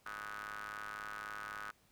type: ring-modulated tone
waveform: sawtooth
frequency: 103.83 Hz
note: G#2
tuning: in tune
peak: -36 dBFS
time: 0.06-1.71 s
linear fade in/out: 0 ms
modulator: 1370 Hz
effects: pink hiss -70 dBFS RMS until 1.91 s